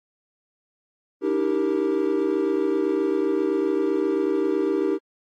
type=chord; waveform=triangle; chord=E half-diminished seventh; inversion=third; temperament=equal with one note detuned; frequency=293.7 / 321.4 / 392 / 466.2 Hz; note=D4 / E4 / G4 / Bb4; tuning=0 / -44 / 0 / 0 cents; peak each=-25 / -23 / -21 / -26 dBFS; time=1.21-4.99 s; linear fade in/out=50 ms; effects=tanh soft clip ceiling -10 dBFS + AAC 48 kbps